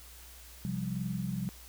sine chord, C suspended fourth, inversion none, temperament just, 130.81 / 174.42 / 196.22 Hz, C3 / F3 / G3, 0 / -2 / +2 cents, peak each -37 / -36 / -36 dBFS, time 0.65-1.49 s, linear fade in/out 0 ms, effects added 60 Hz sine -52 dBFS peak until 1.68 s + white hiss -53 dBFS RMS until 1.68 s

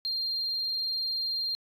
sine tone, 4193 Hz, C8, 3 cents sharp, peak -27 dBFS, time 0.05-1.55 s, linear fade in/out 0 ms, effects tanh soft clip ceiling -24 dBFS

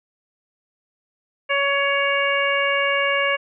harmonic tone, 560 Hz, C#5, 18 cents sharp, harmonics 1 / 2 / 3 / 4 / 5, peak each -23 / -25 / -24 / -23 / -26 dBFS, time 1.49-3.37 s, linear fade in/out 20 ms, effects none

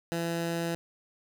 15% pulse tone, 168.2 Hz, E3, 35 cents sharp, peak -23 dBFS, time 0.12-0.75 s, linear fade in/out 0 ms, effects none

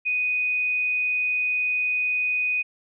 sine tone, 2489 Hz, D#7, in tune, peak -21 dBFS, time 0.05-2.63 s, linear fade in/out 20 ms, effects none

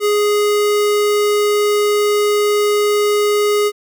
square tone, 415.3 Hz, G#4, in tune, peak -13 dBFS, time 0-3.72 s, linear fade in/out 50 ms, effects none

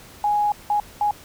sine tone bursts at uneven times, 830.6 Hz, G#5, in tune, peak -17 dBFS, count 3, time 0.24-0.52 / 0.7-0.8 / 1.01-1.11 s, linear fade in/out 2 ms, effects pink hiss -45 dBFS RMS until 1.24 s

